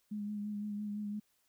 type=tone with vibrato; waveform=sine; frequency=207.7 Hz; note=G#3; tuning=in tune; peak=-36 dBFS; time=0.11-1.2 s; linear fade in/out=10 ms; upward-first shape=sine; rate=5.9 Hz; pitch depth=26 cents each way; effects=white hiss -75 dBFS RMS until 1.48 s